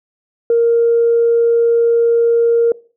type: tone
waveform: sine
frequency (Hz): 466.2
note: A#4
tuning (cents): 0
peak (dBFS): -8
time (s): 0.5-2.72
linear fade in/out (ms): 2
effects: noise-tail reverb RT60 0.4 s tail -22 dB re dry + tanh soft clip ceiling -4 dBFS